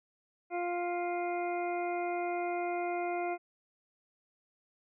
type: harmonic tone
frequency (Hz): 350.5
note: F4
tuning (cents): +6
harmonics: 1 / 2 / 3 / 4 / 6 / 7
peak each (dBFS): -35 / -34 / -47 / -46 / -44 / -47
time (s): 0.5-3.38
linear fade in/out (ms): 50
effects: none

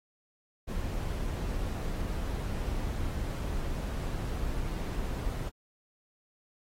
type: noise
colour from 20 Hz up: brown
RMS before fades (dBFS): -33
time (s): 0.67-5.5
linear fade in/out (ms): 20
effects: AAC 48 kbps

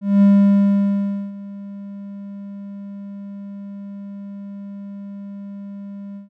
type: tone with ADSR envelope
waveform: triangle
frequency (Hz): 200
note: G3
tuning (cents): +35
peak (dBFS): -6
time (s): 0.01-6.29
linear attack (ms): 210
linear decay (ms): 1100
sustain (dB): -22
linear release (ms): 130
effects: none

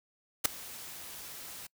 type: noise with ADSR envelope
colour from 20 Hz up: white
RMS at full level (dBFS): -22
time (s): 0.44-1.67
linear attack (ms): 16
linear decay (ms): 4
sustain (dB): -23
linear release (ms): 6
effects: noise-tail reverb RT60 0.1 s tail -25 dB re dry

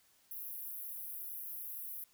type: high-pass noise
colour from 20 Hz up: pink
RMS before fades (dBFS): -44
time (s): 0.31-2.04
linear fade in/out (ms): 2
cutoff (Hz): 11000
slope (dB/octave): 96
effects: white hiss -69 dBFS RMS until 2.13 s

